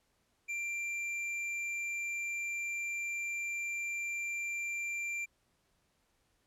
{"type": "tone with hard clipping", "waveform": "triangle", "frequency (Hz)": 2366, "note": "D7", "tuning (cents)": 12, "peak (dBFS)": -36, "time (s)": [0.48, 5.26], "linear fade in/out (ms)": 20, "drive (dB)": 10, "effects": ["pink hiss -75 dBFS RMS until 6.46 s", "low-pass 12000 Hz 12 dB/octave"]}